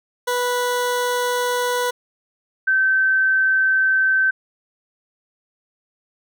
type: tone pair in turn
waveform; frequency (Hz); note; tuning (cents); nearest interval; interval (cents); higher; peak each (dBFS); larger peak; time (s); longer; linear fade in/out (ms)
20% pulse / sine; 491.6 / 1543.7; B4 / G6; -8 / -27; octave + minor sixth; 1981; second; -14; neither; 0.27-1.91 / 2.67-4.31; neither; 10
effects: none